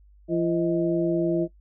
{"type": "harmonic tone with a mistuned harmonic", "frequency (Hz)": 169.9, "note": "F3", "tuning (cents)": -47, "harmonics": [1, 2, 3, 4], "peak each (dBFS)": [-28, -22, -36, -29], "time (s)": [0.28, 1.48], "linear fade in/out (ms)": 50, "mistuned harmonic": 4, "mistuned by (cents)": -140, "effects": ["noise-tail reverb RT60 0.1 s tail -18 dB re dry", "added 50 Hz sine -51 dBFS peak until 1.6 s"]}